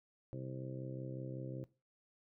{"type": "harmonic tone", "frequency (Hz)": 65.41, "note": "C2", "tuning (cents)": 0, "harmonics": [2, 3, 4, 5, 6, 7, 8, 9], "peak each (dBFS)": [-43, -54, -53, -49, -54, -60, -51, -63], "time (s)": [0.33, 1.64], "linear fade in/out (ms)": 0, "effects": ["noise-tail reverb RT60 0.3 s tail -19 dB re dry"]}